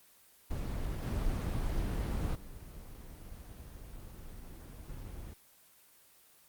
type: noise with level steps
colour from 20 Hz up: brown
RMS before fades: -36 / -33 / -47 / -44 dBFS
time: 0.5-5.34 s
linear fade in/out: 10 ms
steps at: 1.02 / 2.35 / 4.89 s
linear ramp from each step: 5 ms
effects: white hiss -62 dBFS RMS until 6.48 s + Opus 24 kbps